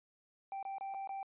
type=tone with dropouts; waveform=triangle; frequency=782 Hz; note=G5; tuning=4 cents flat; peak=-37 dBFS; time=0.52-1.23 s; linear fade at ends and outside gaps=1 ms; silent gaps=0.628-0.651 / 0.783-0.809 / 0.94-0.945 / 1.074-1.092 s; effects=resampled to 8000 Hz